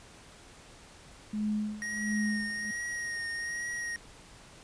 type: tone with tremolo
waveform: sine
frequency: 211.8 Hz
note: G#3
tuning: 34 cents sharp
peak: -27 dBFS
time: 1.33-2.71 s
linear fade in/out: 5 ms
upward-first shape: sine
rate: 1.4 Hz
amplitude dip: 90%
type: tone with vibrato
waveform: square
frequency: 1875 Hz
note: A#6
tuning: 10 cents sharp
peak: -34 dBFS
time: 1.82-3.96 s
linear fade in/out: 0 ms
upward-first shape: triangle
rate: 1.2 Hz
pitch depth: 31 cents each way
effects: pink hiss -53 dBFS RMS until 4.63 s + resampled to 22050 Hz